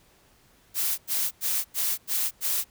blue noise bursts, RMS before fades -26 dBFS, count 6, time 0.74-2.645 s, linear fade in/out 50 ms, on 240 ms, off 93 ms, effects pink hiss -60 dBFS RMS until 2.7 s

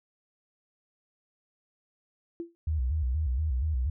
sine tone with exponential decay, 338.5 Hz, E4, 46 cents sharp, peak -29 dBFS, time 2.4-2.55 s, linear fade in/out 0 ms, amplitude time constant 31 ms
sine tone with vibrato, 70.1 Hz, C#2, 20 cents sharp, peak -25 dBFS, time 2.67-3.9 s, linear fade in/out 5 ms, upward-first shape square, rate 4.2 Hz, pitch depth 190 cents each way
effects none

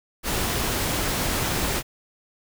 pink noise, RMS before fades -25 dBFS, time 0.23-1.83 s, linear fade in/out 50 ms, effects none

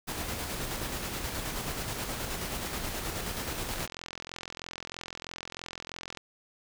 pink noise with tremolo, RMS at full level -34 dBFS, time 0.07-3.87 s, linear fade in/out 20 ms, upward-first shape square, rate 9.4 Hz, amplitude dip 30%
click train, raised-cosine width 0.2 ms, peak -21 dBFS, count 108, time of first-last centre 3.69-6.173 s, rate 43.1 Hz
effects none

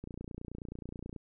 click train, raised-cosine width 3 ms, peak -29 dBFS, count 34, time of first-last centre 0.04-1.162 s, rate 29.4 Hz, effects none

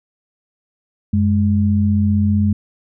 sine tone pair together, 92.65 / 208 Hz, F#2 / G#3, +3 / +3 cents, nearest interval octave + major second, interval 1400 cents, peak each -15 dBFS, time 1.13-2.53 s, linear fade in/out 5 ms, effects none

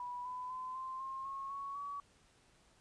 sine tone with pitch steps, 981 / 1001.6 / 1022.7 / 1044.1 / 1066.1 / 1088.5 / 1111.4 / 1134.7 Hz, B5 / B5 / C6 / C6 / C6 / C#6 / C#6 / C#6, -12 / +24 / -40 / -4 / +32 / -32 / +4 / +40 cents, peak -40 dBFS, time 0-2 s, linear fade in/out 2 ms, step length 250 ms, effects pink hiss -68 dBFS RMS until 2.8 s + resampled to 22050 Hz

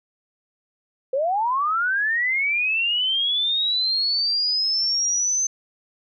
sine linear sweep, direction up, 504 to 6230 Hz, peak -19 dBFS, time 1.13-5.47 s, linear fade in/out 5 ms, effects none

